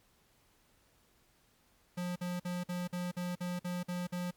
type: tone bursts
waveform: square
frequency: 177.9 Hz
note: F3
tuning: 32 cents sharp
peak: -35 dBFS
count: 10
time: 1.97-4.311 s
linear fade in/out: 10 ms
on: 190 ms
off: 49 ms
effects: pink hiss -69 dBFS RMS until 4.36 s + MP3 96 kbps